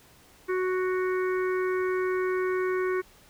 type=harmonic tone; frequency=370 Hz; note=F#4; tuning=in tune; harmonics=1 / 3 / 4 / 5 / 6; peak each=-25 / -35 / -37 / -39 / -41 dBFS; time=0.48-3.02 s; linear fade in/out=20 ms; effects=pink hiss -56 dBFS RMS until 3.29 s